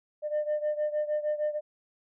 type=beating tone pair; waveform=sine; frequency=600 / 606.5 Hz; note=D5 / D#5; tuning=+37 / -44 cents; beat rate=6.5 Hz; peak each=-27 / -30 dBFS; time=0.22-1.61 s; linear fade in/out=50 ms; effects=tanh soft clip ceiling -23 dBFS